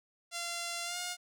5% pulse tone with pitch glide, 688 to 712.7 Hz, F5 to F5, -26 to +35 cents, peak -24 dBFS, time 0.31-1.17 s, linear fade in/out 50 ms, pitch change +61 cents, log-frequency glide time 0.84-0.98 s, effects none

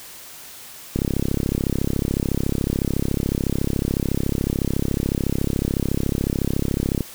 click train, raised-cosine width 3 ms, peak -8 dBFS, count 206, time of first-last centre 0.96-7.007 s, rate 33.9 Hz, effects white hiss -40 dBFS RMS until 7.14 s

